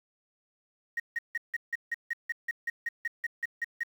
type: tone bursts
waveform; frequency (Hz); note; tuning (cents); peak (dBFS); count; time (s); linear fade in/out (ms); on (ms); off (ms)
sine; 1875; A#6; +10; -27; 16; 0.97-3.834; 5; 29; 160
effects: tanh soft clip ceiling -24 dBFS + 9-bit